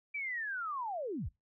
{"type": "linear sweep", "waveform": "sine", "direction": "down", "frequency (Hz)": [2349, 32.7], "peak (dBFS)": -35, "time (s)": [0.14, 1.29], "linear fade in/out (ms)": 10, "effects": ["noise-tail reverb RT60 0.2 s tail -23 dB re dry"]}